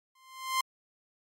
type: tone with exponential growth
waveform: sawtooth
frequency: 1046.5 Hz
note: C6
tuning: in tune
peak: -20 dBFS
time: 0.15-0.61 s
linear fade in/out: 5 ms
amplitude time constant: 100 ms
effects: MP3 64 kbps